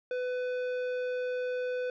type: tone with tanh clipping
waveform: sine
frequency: 500 Hz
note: B4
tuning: 21 cents sharp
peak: -32 dBFS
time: 0.11-1.9 s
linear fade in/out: 2 ms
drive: 12 dB
effects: none